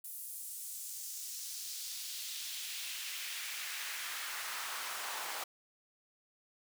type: noise with high-pass filter sweep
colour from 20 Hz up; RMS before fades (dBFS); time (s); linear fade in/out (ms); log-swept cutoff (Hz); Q
pink; -42; 0.04-5.44; 5; 11000 to 830; 1.3
effects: none